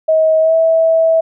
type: tone with pitch glide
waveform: sine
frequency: 635 to 651.3 Hz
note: D#5 to E5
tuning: +35 to -21 cents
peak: -8 dBFS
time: 0.08-1.21 s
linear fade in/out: 10 ms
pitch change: +44 cents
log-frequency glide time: 0.4-0.54 s
effects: none